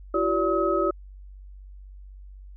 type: tone cluster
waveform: sine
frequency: 338.3 / 380.6 / 576 / 1276 Hz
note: E4 / F#4 / D5 / D#6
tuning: +45 / +49 / -34 / +43 cents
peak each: -26 dBFS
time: 0.14-0.91 s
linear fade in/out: 5 ms
effects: added 48 Hz sine -41 dBFS peak until 2.56 s